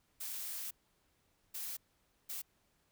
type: noise bursts at uneven times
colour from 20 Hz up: blue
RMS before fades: -42 dBFS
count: 3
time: 0.2-0.71 / 1.54-1.77 / 2.29-2.42 s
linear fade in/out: 10 ms
effects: pink hiss -75 dBFS RMS until 2.91 s